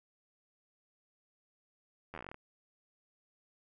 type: slowing click train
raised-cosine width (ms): 0.5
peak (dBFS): -29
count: 12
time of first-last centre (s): 2.14-2.344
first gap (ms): 11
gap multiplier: 1.1
effects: none